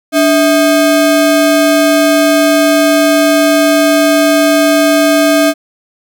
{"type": "ring-modulated tone", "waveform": "square", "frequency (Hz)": 472, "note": "A#4", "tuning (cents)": 22, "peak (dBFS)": -4, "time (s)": [0.12, 5.54], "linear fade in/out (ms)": 50, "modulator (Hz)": 180, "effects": []}